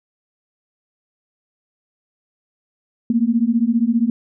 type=beating tone pair; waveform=sine; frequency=225 / 240 Hz; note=A3 / B3; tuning=+39 / -49 cents; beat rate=15 Hz; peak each=-17 dBFS; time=3.1-4.1 s; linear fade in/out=2 ms; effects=none